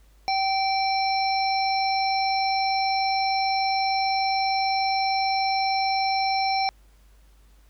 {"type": "harmonic tone with a mistuned harmonic", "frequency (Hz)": 775, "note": "G5", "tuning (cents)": -20, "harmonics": [1, 3, 5, 7], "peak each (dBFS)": [-22, -30, -34, -30], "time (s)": [0.28, 6.69], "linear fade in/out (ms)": 0, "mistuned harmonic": 5, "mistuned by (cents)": 97, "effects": ["added 50 Hz sine -52 dBFS peak until 7.69 s", "pink hiss -63 dBFS RMS until 7.69 s"]}